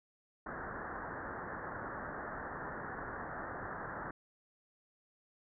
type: low-pass noise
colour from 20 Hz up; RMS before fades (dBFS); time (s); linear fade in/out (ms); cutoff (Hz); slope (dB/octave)
white; -43; 0.46-4.11; 5; 1800; 96
effects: none